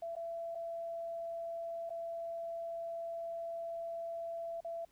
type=tone with dropouts; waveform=sine; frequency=671 Hz; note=E5; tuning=31 cents sharp; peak=-38 dBFS; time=0.02-4.85 s; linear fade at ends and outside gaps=5 ms; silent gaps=0.154-0.164 / 0.549-0.553 / 1.895-1.903 / 4.606-4.646 s; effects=pink hiss -71 dBFS RMS until 4.91 s